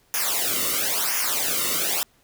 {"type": "noise with flanger", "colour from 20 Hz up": "white", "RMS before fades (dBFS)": -24, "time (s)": [0.14, 2.03], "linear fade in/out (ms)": 0, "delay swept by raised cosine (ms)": [0.24, 1.24], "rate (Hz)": 0.98, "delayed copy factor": -0.85, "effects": ["pink hiss -61 dBFS RMS until 2.23 s"]}